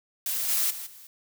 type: noise with level steps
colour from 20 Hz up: blue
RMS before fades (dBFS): -29 / -25 / -37 / -48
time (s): 0.26-1.07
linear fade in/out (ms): 2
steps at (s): 0.48 / 0.7 / 0.86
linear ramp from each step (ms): 10
effects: none